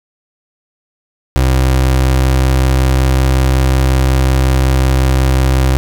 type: tone with pitch glide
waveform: 30% pulse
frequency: 65.1 to 65.48 Hz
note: C2 to C2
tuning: -8 to +2 cents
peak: -6 dBFS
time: 1.36-5.77 s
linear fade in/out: 0 ms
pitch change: +10 cents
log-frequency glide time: 1.96-3.39 s
effects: none